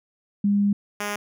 sine / 5% pulse tone pair in turn, 202.6 / 206.1 Hz, G#3 / G#3, -43 / -13 cents, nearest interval unison, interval 30 cents, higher second, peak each -17 / -15 dBFS, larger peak second, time 0.44-0.73 / 1-1.16 s, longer first, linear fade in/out 5 ms, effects none

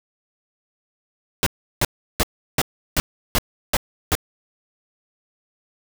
pink noise bursts, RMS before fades -18 dBFS, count 8, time 1.43-4.152 s, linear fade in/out 0 ms, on 34 ms, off 350 ms, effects none

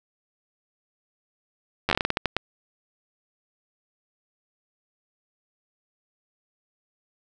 slowing click train, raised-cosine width 0.3 ms, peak -6 dBFS, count 12, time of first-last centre 1.89-2.366 s, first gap 10 ms, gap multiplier 1.27, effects none

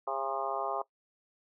harmonic tone with a mistuned harmonic, 135.8 Hz, C#3, 35 cents flat, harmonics 3 / 4 / 5 / 6 / 7 / 8 / 9, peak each -41 / -39 / -37 / -37 / -41 / -38 / -40 dBFS, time 0.07-0.82 s, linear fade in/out 5 ms, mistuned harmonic 8, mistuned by -37 cents, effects noise-tail reverb RT60 0.1 s tail -19 dB re dry

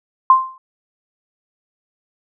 sine tone with exponential decay, 1046.5 Hz, C6, in tune, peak -3 dBFS, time 0.3-0.58 s, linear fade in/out 2 ms, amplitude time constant 59 ms, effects none

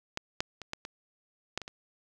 clicks, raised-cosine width 0.2 ms, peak -15 / -11 / -24 / -17 / -22 / -14 / -23 / -24 dBFS, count 8, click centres 0.174 / 0.405 / 0.617 / 0.734 / 0.851 / 1.576 / 1.617 / 1.679 s, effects none

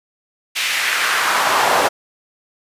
brown noise with high-pass filter sweep, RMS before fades -17 dBFS, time 0.55-1.89 s, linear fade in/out 20 ms, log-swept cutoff 2600 to 670 Hz, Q 1.7, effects resampled to 32000 Hz

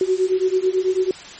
sine beating tone pair, 368.7 / 377.8 Hz, F#4 / F#4, -6 / +36 cents, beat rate 9.1 Hz, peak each -19 dBFS, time 0.01-1.11 s, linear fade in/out 2 ms, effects white hiss -38 dBFS RMS until 1.39 s + MP3 32 kbps

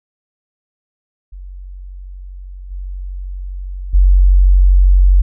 sine tone with level steps, 46.25 Hz, F#1, in tune, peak -28 / -22 / -5 dBFS, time 1.32-5.22 s, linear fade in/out 10 ms, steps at 2.7 / 3.93 s, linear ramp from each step 20 ms, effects none

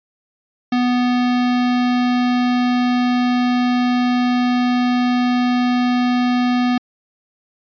square tone, 246.9 Hz, B3, in tune, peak -15 dBFS, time 0.72-6.78 s, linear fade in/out 5 ms, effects resampled to 11025 Hz

